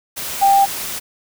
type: tone in noise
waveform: sine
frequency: 791 Hz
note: G5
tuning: 15 cents sharp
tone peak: -9 dBFS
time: 0.41-0.66 s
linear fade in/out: 20 ms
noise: white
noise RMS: -26 dBFS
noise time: 0.16-1 s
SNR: +14 dB
effects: none